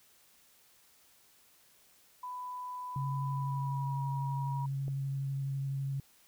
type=tone with pitch glide; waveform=sine; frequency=996 to 960.4 Hz; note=B5 to B5; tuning=+14 to -49 cents; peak=-38 dBFS; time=2.23-4.66 s; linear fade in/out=5 ms; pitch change=-63 cents; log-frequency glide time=3.3-4.04 s
type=tone with vibrato; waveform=sine; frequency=136.9 Hz; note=C#3; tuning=21 cents flat; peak=-32 dBFS; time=2.96-6 s; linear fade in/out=2 ms; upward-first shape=sine; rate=12 Hz; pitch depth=12 cents each way
type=click; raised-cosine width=2 ms; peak=-33 dBFS; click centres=4.881 s
effects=white hiss -64 dBFS RMS until 6.27 s